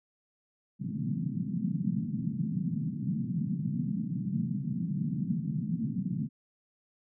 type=band-pass noise; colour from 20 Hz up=white; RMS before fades=-32 dBFS; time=0.79-6.29 s; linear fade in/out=50 ms; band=130 to 230 Hz; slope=48 dB/octave; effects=none